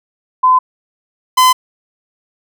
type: tone pair in turn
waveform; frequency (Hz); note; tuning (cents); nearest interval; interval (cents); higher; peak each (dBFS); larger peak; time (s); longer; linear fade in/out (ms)
sine / 45% pulse; 1020 / 1020; C6 / C6; -44 / -44; unison; 0; neither; -6; neither; 0.43-0.59 / 1.37-1.53; neither; 10
effects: none